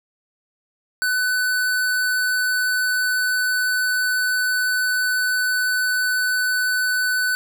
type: tone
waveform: square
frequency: 1501 Hz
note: F#6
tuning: 24 cents sharp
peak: -19 dBFS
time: 1.02-7.35 s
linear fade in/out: 0 ms
effects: none